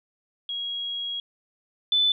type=tone pair in turn; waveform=sine; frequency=3300 / 3505 Hz; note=G#7 / A7; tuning=-12 / -7 cents; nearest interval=minor second; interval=105 cents; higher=second; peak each=-28 / -18 dBFS; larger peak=second; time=0.49-1.2 / 1.92-2.12 s; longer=first; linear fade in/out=2 ms; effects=none

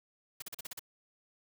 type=noise bursts; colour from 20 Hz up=white; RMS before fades=-42 dBFS; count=7; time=0.4-0.794 s; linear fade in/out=5 ms; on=22 ms; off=40 ms; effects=none

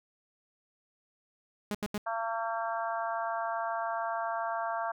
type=tone bursts; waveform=sawtooth; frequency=207.7 Hz; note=G#3; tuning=in tune; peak=-27 dBFS; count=3; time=1.71-1.978 s; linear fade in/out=0 ms; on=36 ms; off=80 ms
type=harmonic tone; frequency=227.2 Hz; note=A#3; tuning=44 cents flat; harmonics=3 / 4 / 5 / 6 / 7; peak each=-34 / -36 / -38 / -40 / -41 dBFS; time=2.06-4.92 s; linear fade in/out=10 ms
effects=none

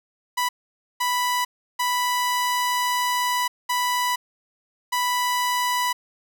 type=tone bursts at uneven times; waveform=sawtooth; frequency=987.8 Hz; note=B5; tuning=in tune; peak=-17 dBFS; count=5; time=0.37-0.49 / 1-1.45 / 1.79-3.48 / 3.69-4.16 / 4.92-5.93 s; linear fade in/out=10 ms; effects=none

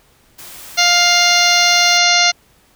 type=noise; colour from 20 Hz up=white; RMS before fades=-35 dBFS; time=0.38-1.98 s; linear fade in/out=10 ms
type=harmonic tone; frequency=702 Hz; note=F5; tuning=9 cents sharp; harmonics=1 / 2 / 3 / 4 / 5 / 6 / 7 / 8 / 9; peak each=-18 / -19 / -16 / -19 / -20 / -16 / -23 / -19 / -21 dBFS; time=0.77-2.32 s; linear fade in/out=20 ms
effects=pink hiss -53 dBFS RMS until 2.75 s

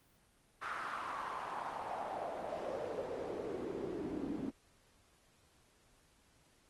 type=noise with band-pass filter sweep; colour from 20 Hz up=pink; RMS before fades=-41 dBFS; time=0.61-4.51 s; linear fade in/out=20 ms; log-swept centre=1400 to 270 Hz; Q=3.4; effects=pink hiss -69 dBFS RMS until 6.69 s + Opus 32 kbps

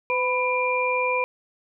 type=tone cluster; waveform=sine; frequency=505 / 993 / 2386 Hz; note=B4 / B5 / D7; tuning=+39 / +9 / +27 cents; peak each=-25 dBFS; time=0.1-1.24 s; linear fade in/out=0 ms; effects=none

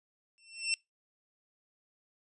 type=tone with exponential growth; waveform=20% pulse; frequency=2696 Hz; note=E7; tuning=38 cents sharp; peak=-21 dBFS; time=0.38-0.74 s; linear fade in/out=0 ms; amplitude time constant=77 ms; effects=noise-tail reverb RT60 0.2 s tail -26 dB re dry + resampled to 22050 Hz

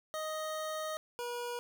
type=tone pair in turn; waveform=25% pulse; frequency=624 / 482 Hz; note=D#5 / B4; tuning=+5 / -42 cents; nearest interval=major third; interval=447 cents; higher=first; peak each=-32 / -33 dBFS; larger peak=first; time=0.14-0.97 / 1.19-1.59 s; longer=first; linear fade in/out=0 ms; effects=none

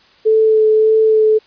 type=tone with vibrato; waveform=sine; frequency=436.5 Hz; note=A4; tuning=14 cents flat; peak=-8 dBFS; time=0.25-1.39 s; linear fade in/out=20 ms; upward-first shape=sine; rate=1.7 Hz; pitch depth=13 cents each way; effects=white hiss -49 dBFS RMS until 1.46 s + resampled to 11025 Hz

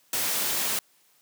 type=noise; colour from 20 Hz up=white; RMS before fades=-27 dBFS; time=0.13-0.79 s; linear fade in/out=2 ms; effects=white hiss -63 dBFS RMS until 1.21 s + high-pass 150 Hz 12 dB/octave

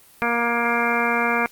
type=harmonic tone; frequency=235.8 Hz; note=A#3; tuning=20 cents sharp; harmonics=1 / 2 / 3 / 4 / 5 / 6 / 7 / 9 / 10; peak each=-27 / -27 / -27 / -27 / -27 / -27 / -27 / -27 / -27 dBFS; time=0.22-1.46 s; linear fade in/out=0 ms; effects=white hiss -51 dBFS RMS until 1.51 s + Opus 32 kbps

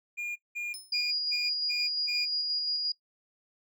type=tone bursts; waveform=triangle; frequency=2419 Hz; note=D#7; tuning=49 cents flat; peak=-30 dBFS; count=6; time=0.17-2.26 s; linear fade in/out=20 ms; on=190 ms; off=190 ms
type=tone with exponential decay; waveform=20% pulse; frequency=5200 Hz; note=E8; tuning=24 cents flat; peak=-31 dBFS; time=0.74-1 s; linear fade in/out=0 ms; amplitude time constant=56 ms
type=tone with tremolo; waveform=sine; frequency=4873 Hz; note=D#8; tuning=37 cents flat; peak=-27 dBFS; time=0.92-2.92 s; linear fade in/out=5 ms; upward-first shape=square; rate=5.7 Hz; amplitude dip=25%
effects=noise-tail reverb RT60 0.1 s tail -19 dB re dry

